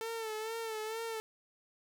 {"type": "tone with vibrato", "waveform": "sawtooth", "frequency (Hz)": 444.3, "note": "A4", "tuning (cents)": 17, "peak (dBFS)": -33, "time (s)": [0.01, 1.2], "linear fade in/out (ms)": 0, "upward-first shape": "sine", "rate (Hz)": 2.2, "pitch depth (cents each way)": 54, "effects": []}